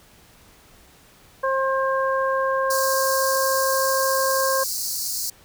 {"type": "harmonic tone", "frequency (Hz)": 533, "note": "C5", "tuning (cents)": 32, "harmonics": [1, 2, 3], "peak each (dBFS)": [-22, -23, -28], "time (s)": [1.43, 4.64], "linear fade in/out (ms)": 10}
{"type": "high-pass noise", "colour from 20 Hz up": "pink", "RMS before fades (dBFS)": -27, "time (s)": [2.7, 5.3], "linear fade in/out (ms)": 5, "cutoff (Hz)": 4300, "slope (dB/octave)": 96}
{"effects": ["pink hiss -52 dBFS RMS until 5.44 s"]}